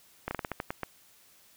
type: slowing click train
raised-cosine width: 0.5 ms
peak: -17 dBFS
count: 9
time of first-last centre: 0.28-0.833 s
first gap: 30 ms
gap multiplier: 1.23
effects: white hiss -60 dBFS RMS until 1.56 s